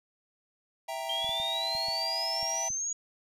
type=chord; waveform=square; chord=E diminished; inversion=none; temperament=equal; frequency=659.3 / 784 / 932.3 Hz; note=E5 / G5 / Bb5; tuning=0 / 0 / 0 cents; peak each=-38 / -39 / -40 dBFS; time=0.88-2.69 s; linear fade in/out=10 ms
type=exponential sweep; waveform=sine; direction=up; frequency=3165 to 6770 Hz; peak=-30 dBFS; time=1.09-2.93 s; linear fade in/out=5 ms
type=clicks; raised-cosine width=5 ms; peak=-37 dBFS; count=7; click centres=1.245 / 1.293 / 1.4 / 1.751 / 1.885 / 2.429 / 2.704 s
effects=resampled to 32000 Hz